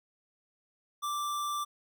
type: tone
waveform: square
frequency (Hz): 1174.7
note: D6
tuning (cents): 0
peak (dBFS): -32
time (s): 1.02-1.65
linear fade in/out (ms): 20
effects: none